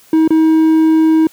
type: tone with dropouts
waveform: triangle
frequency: 318.4 Hz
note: D#4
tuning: 40 cents sharp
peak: -5 dBFS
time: 0.13-1.27 s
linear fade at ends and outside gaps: 2 ms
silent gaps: 0.277-0.305 s
effects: white hiss -46 dBFS RMS until 1.32 s + high-pass 80 Hz 12 dB/octave